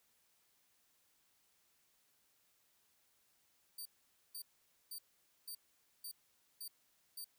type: tone bursts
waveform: 10% pulse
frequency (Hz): 4631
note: D8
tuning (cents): -25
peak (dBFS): -38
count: 7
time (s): 3.78-7.245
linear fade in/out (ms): 5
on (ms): 75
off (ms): 490
effects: white hiss -75 dBFS RMS until 7.38 s